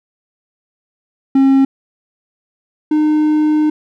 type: tone pair in turn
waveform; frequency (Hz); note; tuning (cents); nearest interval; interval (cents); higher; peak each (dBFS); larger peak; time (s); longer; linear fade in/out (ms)
triangle; 270 / 305.1; C#4 / D#4; -45 / -34; major second; 211; second; -5 / -8; first; 1.35-1.65 / 2.91-3.7; second; 5
effects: none